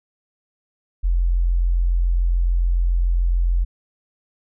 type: tone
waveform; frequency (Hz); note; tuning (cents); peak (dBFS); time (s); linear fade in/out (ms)
sine; 43.51; F1; -6; -15; 1.03-3.65; 20
effects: none